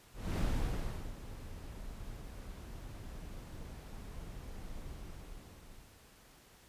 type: noise with ADSR envelope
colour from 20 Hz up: brown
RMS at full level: -31 dBFS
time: 0.13-6.08 s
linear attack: 250 ms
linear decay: 750 ms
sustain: -15 dB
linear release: 1100 ms
effects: pink hiss -61 dBFS RMS until 6.68 s + resampled to 32000 Hz